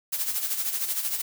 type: noise with tremolo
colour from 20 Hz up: blue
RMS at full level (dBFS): -26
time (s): 0.12-1.22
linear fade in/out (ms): 10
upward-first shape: sine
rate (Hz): 13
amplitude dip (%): 60
effects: none